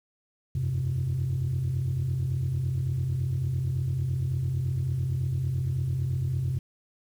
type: chord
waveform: sine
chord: F suspended second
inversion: none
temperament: equal with one note detuned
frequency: 87.31 / 96.26 / 130.81 Hz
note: F2 / G2 / C3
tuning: 0 / -31 / 0 cents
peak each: -31 / -31 / -25 dBFS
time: 0.55-6.59 s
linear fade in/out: 5 ms
effects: tanh soft clip ceiling -21 dBFS + 9-bit